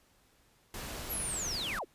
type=noise; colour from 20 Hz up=pink; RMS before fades=-41 dBFS; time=0.74-1.79 s; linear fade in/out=2 ms
type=linear sweep; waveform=sine; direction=down; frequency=11990 to 233.1 Hz; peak=-34 dBFS; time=1.09-1.85 s; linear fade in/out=20 ms
effects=pink hiss -67 dBFS RMS until 1.94 s + resampled to 32000 Hz